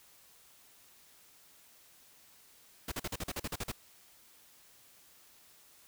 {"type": "noise bursts", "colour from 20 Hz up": "pink", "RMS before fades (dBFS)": -37, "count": 11, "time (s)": [2.88, 3.718], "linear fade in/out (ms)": 5, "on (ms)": 38, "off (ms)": 42, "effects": ["white hiss -61 dBFS RMS until 5.87 s"]}